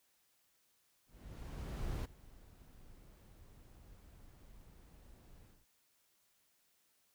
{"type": "noise with ADSR envelope", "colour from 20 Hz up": "brown", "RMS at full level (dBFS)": -38, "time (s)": [1.06, 5.66], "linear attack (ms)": 990, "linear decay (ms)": 10, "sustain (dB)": -21, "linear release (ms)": 210, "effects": ["white hiss -75 dBFS RMS until 7.14 s"]}